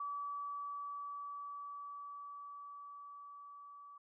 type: tone with level ramp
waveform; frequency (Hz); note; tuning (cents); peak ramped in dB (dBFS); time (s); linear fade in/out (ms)
sine; 1148; D6; -40; -38 to -52; 0-3.98; 5
effects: none